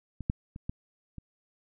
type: clicks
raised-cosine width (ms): 5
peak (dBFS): -25 / -14 / -29 / -20 / -29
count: 5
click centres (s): 0.207 / 0.299 / 0.561 / 0.695 / 1.183
effects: none